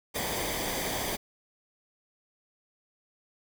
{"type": "noise with comb filter", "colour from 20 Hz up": "pink", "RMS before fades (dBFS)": -32, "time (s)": [0.14, 1.17], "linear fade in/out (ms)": 20, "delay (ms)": 0.73, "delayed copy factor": -0.6, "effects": []}